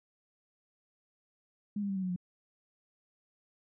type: tone with pitch steps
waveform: sine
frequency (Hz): 206.4 / 200.5 / 194.82 / 189.27 / 183.88 / 178.65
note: G#3 / G3 / G3 / F#3 / F#3 / F3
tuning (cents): -10 / +39 / -10 / +40 / -10 / +40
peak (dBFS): -31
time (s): 1.76-2.162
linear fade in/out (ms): 5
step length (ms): 67
effects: none